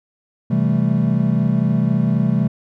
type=chord; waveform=triangle; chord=A minor seventh; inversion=first; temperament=equal; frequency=130.81 / 164.81 / 196 / 220 Hz; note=C3 / E3 / G3 / A3; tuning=0 / 0 / 0 / 0 cents; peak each=-18 dBFS; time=0.5-2.48 s; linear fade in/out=10 ms; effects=none